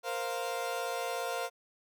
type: chord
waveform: 30% pulse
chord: Bb suspended second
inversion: none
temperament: equal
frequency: 466.2 / 523.3 / 698.5 Hz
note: Bb4 / C5 / F5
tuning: 0 / 0 / 0 cents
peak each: -36 / -35 / -34 dBFS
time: 0.03-1.5 s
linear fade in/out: 50 ms
effects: none